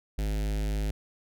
square tone with notch filter, 51.91 Hz, G#1, in tune, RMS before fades -29 dBFS, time 0.18-0.91 s, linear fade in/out 5 ms, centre 1100 Hz, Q 1.2, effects none

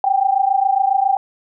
sine tone pair together, 768 / 795.3 Hz, G5 / G5, -36 / +25 cents, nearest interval minor second, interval 61 cents, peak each -16 dBFS, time 0.04-1.17 s, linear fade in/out 2 ms, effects none

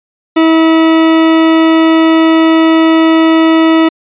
40% pulse tone, 323.3 Hz, E4, 34 cents flat, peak -4 dBFS, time 0.36-3.89 s, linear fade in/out 10 ms, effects resampled to 8000 Hz

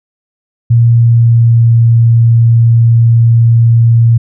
sine tone with pitch glide, 117.3 to 116.02 Hz, A#2 to A#2, +11 to -8 cents, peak -3 dBFS, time 0.7-4.18 s, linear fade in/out 10 ms, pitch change -19 cents, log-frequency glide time 0.91-1.71 s, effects none

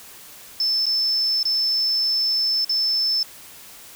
sine tone with dropouts, 5274 Hz, E8, in tune, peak -18 dBFS, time 0.6-3.23 s, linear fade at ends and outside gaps 2 ms, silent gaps 0.857-0.865 / 1.43-1.453 / 2.647-2.694 s, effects white hiss -43 dBFS RMS until 3.95 s

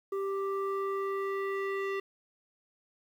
square tone with low-pass filter sweep, 392 Hz, G4, in tune, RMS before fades -33 dBFS, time 0.12-2 s, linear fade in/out 5 ms, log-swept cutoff 910 to 2400 Hz, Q 2.1, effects 10-bit

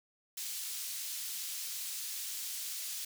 pink high-pass noise, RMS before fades -40 dBFS, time 0.37-3.05 s, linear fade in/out 5 ms, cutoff 4500 Hz, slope 12 dB/octave, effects none

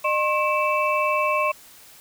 sine tone cluster, 607 / 1074 / 2310 / 2649 Hz, D#5 / C6 / D7 / E7, -43 / +45 / -29 / +8 cents, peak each -24 / -22 / -30 / -26 dBFS, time 0.04-1.52 s, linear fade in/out 10 ms, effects white hiss -48 dBFS RMS until 2 s

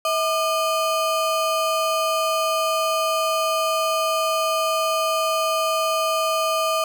square ring-modulated tone, 924 Hz, A#5, 16 cents flat, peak -17 dBFS, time 0.05-6.84 s, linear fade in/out 2 ms, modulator 281 Hz, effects none

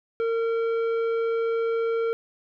triangle tone with tanh clipping, 457.3 Hz, A#4, 33 cents flat, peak -24 dBFS, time 0.2-2.13 s, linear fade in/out 0 ms, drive 14 dB, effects none

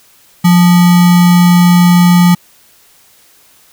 sine tone with sample-and-hold, 176.4 Hz, F3, 18 cents sharp, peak -3 dBFS, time 0.44-2.35 s, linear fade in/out 10 ms, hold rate 1050 Hz, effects white hiss -46 dBFS RMS until 3.72 s

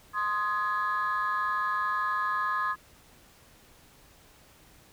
sine chord, Ab major, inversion first, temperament equal with one note detuned, 1046.5 / 1244.5 / 1683.4 Hz, C6 / Eb6 / Ab6, 0 / 0 / +23 cents, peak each -29 / -29 / -31 dBFS, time 0.13-2.76 s, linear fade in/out 50 ms, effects tanh soft clip ceiling -20 dBFS + pink hiss -57 dBFS RMS until 4.92 s

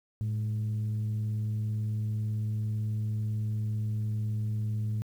sine tone pair together, 109.1 / 209.2 Hz, A2 / G#3, -14 / +13 cents, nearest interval major seventh, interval 1127 cents, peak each -27 / -39 dBFS, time 0.21-5.02 s, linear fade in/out 0 ms, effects tanh soft clip ceiling -24 dBFS + 10-bit

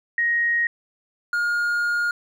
sine / triangle tone pair in turn, 1878 / 1423 Hz, A#6 / F6, +12 / +32 cents, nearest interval perfect fourth, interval 480 cents, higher first, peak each -18 dBFS, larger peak neither, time 0.18-0.67 / 1.33-2.11 s, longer second, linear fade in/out 2 ms, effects none

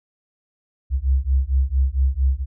sine beating tone pair, 64.5 / 68.9 Hz, C2 / C#2, -24 / -10 cents, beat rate 4.4 Hz, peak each -19 dBFS, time 0.9-2.46 s, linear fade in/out 50 ms, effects none

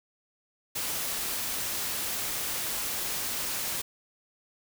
white noise, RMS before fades -32 dBFS, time 0.75-3.82 s, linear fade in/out 10 ms, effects none

